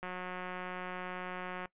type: click train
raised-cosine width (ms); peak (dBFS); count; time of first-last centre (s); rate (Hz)
0.5; -26; 297; 0.03-1.656; 182
effects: noise-tail reverb RT60 0.1 s tail -21 dB re dry + resampled to 8000 Hz